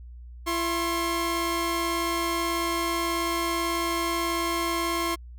sawtooth tone pair together, 337.2 / 1069.9 Hz, E4 / C6, +39 / +38 cents, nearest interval octave + minor sixth, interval 1999 cents, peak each -24 / -24 dBFS, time 0.46-5.16 s, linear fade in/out 20 ms, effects added 60 Hz sine -40 dBFS peak until 5.38 s

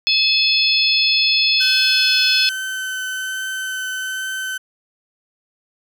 harmonic tone, 860 Hz, A5, 40 cents flat, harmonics 3 / 4 / 5 / 6, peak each -19 / -19 / -19 / -19 dBFS, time 0.07-2.49 s, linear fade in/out 0 ms
35% pulse tone with vibrato, 1528 Hz, G6, 45 cents flat, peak -21 dBFS, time 1.6-4.58 s, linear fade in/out 10 ms, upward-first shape triangle, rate 1.2 Hz, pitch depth 10 cents each way
effects none

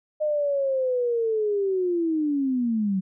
sine linear sweep, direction down, 614 to 183.9 Hz, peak -21 dBFS, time 0.2-3.01 s, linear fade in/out 20 ms, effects none

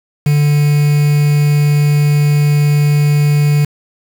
triangle tone with quantisation, 146.83 Hz, D3, in tune, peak -6 dBFS, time 0.26-3.65 s, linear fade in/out 5 ms, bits 4, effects none

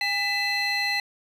triangle tone cluster, 811 / 1997 / 2635 / 4127 Hz, G#5 / B6 / E7 / C8, -41 / +19 / -1 / -25 cents, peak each -30 / -24 / -29 / -27 dBFS, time 0.01-1 s, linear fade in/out 2 ms, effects tanh soft clip ceiling -12 dBFS + resampled to 32000 Hz

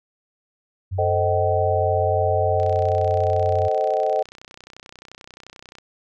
sine tone with pitch glide, 94.5 to 93.9 Hz, F#2 to F#2, +37 to +26 cents, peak -23 dBFS, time 0.91-3.69 s, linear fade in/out 20 ms, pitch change -11 cents, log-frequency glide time 1.39-1.62 s
sine chord, A half-diminished seventh, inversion none, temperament equal with one note detuned, 440 / 523.3 / 622.3 / 764.3 Hz, A4 / C5 / Eb5 / G5, 0 / 0 / 0 / -44 cents, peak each -25 / -25 / -22 / -23 dBFS, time 0.98-4.23 s, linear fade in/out 10 ms
click train, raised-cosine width 0.2 ms, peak -24 dBFS, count 101, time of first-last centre 2.6-5.785 s, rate 31.4 Hz
effects none

